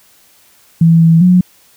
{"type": "tone with pitch steps", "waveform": "sine", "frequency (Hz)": [165.3, 164.3, 180.7], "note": ["E3", "E3", "F#3"], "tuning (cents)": [5, -5, -41], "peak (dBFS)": -4, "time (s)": [0.81, 1.41], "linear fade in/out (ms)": 5, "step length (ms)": 200, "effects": ["white hiss -48 dBFS RMS until 1.76 s"]}